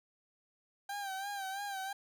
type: tone with vibrato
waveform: 30% pulse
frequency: 788 Hz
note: G5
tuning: 9 cents sharp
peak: -35 dBFS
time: 0.89-1.93 s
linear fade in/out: 5 ms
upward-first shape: sine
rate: 3 Hz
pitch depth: 61 cents each way
effects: none